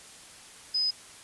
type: tone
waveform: sine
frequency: 5030 Hz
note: D#8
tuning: 18 cents sharp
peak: -24 dBFS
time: 0.74-0.91 s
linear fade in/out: 10 ms
effects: white hiss -49 dBFS RMS until 1.23 s + resampled to 24000 Hz